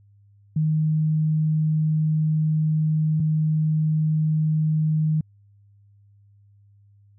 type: tone pair in turn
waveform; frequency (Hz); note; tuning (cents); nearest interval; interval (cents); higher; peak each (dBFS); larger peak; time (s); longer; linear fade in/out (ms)
sine; 155.56 / 155.56; D#3 / D#3; 0 / 0; unison; 0; neither; -18; neither; 0.56-3.2 / 3.2-5.21; first; 5
effects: added 101 Hz sine -52 dBFS peak until 7.18 s